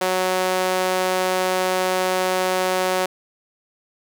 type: tone with high-pass filter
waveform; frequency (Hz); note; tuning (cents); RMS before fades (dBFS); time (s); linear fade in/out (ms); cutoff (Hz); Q
sawtooth; 185; F#3; 0; -21; 0.01-3.06; 5; 510; 1.4
effects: none